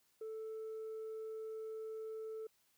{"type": "tone", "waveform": "sine", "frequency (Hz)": 440, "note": "A4", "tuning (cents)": 0, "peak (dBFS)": -40, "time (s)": [0.21, 2.47], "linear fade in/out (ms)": 5, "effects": ["tanh soft clip ceiling -41 dBFS", "white hiss -75 dBFS RMS until 2.77 s"]}